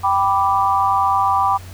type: chord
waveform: sine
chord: G major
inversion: none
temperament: equal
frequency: 784 / 987.8 / 1174.7 Hz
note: G5 / B5 / D6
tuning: 0 / 0 / 0 cents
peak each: -18 dBFS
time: 0.03-1.58 s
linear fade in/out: 20 ms
effects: added 91 Hz sine -34 dBFS peak until 1.73 s + pink hiss -42 dBFS RMS until 1.73 s